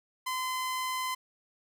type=tone; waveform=sawtooth; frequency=1026 Hz; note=C6; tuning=34 cents flat; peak=-27 dBFS; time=0.26-1.15 s; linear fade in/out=10 ms; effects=none